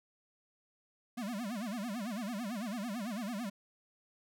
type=tone with vibrato; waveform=square; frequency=220 Hz; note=A3; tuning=in tune; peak=-37 dBFS; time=1.17-3.5 s; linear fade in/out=10 ms; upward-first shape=sine; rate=9 Hz; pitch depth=230 cents each way; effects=none